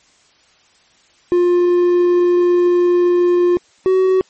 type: tone pair in turn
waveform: triangle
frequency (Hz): 353.1 / 375.5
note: F4 / F#4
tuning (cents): +19 / +26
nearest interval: minor second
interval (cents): 107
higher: second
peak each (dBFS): -8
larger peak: neither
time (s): 1.32-3.57 / 3.86-4.21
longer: first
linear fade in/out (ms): 0
effects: white hiss -53 dBFS RMS until 4.29 s + MP3 32 kbps